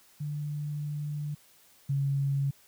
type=tone pair in turn; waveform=sine; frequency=147.8 / 138.94 Hz; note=D3 / C#3; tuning=+11 / +4 cents; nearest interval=minor second; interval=107 cents; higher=first; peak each=-31 / -25 dBFS; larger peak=second; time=0.2-1.35 / 1.89-2.51 s; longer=first; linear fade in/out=10 ms; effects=white hiss -60 dBFS RMS until 2.67 s